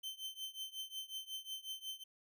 40% pulse tone with tremolo, 3091 Hz, G7, 25 cents flat, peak -39 dBFS, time 0.03-2.04 s, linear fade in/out 10 ms, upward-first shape triangle, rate 5.5 Hz, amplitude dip 95%, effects none

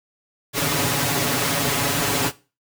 pink noise with comb filter, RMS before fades -21 dBFS, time 0.53-2.32 s, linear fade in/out 50 ms, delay 7.1 ms, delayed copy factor +0.9, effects noise-tail reverb RT60 0.3 s tail -17 dB re dry + high-pass 100 Hz 12 dB/octave

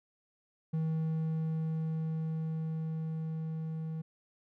triangle tone with level ramp, 159.7 Hz, D#3, 45 cents sharp, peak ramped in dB -27 to -33 dBFS, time 0.73-4.02 s, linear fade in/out 10 ms, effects none

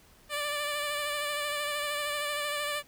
10% pulse tone with vibrato, 587.3 Hz, D5, in tune, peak -22 dBFS, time 0.29-2.83 s, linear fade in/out 50 ms, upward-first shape sine, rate 13 Hz, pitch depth 26 cents each way, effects pink hiss -59 dBFS RMS until 2.87 s

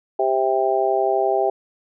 harmonic tone, 131.7 Hz, C3, 12 cents sharp, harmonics 3 / 4 / 5 / 6, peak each -21 / -26 / -21 / -22 dBFS, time 0.19-1.5 s, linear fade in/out 5 ms, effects none

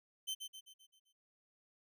sawtooth tone with echo, 3084 Hz, G7, 29 cents flat, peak -34 dBFS, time 0.27-0.35 s, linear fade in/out 20 ms, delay 130 ms, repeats 6, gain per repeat -6 dB, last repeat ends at 1.13 s, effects none

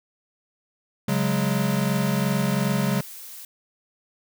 square chord, C# suspended fourth, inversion none, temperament equal, 138.59 / 185 / 207.7 Hz, C#3 / F#3 / G#3, 0 / 0 / 0 cents, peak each -26 dBFS, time 1.08-3.01 s, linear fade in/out 5 ms
blue noise, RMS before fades -40 dBFS, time 1.09-3.45 s, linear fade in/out 2 ms
effects none

